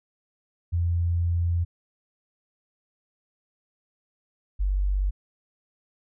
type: tone pair in turn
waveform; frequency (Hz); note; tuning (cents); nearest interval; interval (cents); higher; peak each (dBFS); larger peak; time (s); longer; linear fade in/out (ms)
sine; 85.8 / 48.15; F2 / G1; -30 / -30; minor seventh; 1000; first; -21; neither; 0.72-1.65 / 4.59-5.11; first; 20
effects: none